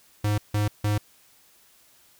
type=tone bursts; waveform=square; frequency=104.4 Hz; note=G#2; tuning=10 cents sharp; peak=-22 dBFS; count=3; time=0.24-0.98 s; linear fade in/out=5 ms; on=140 ms; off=160 ms; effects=white hiss -58 dBFS RMS until 2.19 s